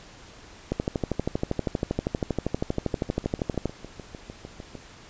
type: two click trains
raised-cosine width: 2 ms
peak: -11 / -24 dBFS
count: 38 / 13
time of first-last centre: 0.72-3.657 / 2.94-4.753 s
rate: 12.6 / 6.62 Hz
effects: pink hiss -48 dBFS RMS until 5.09 s + resampled to 16000 Hz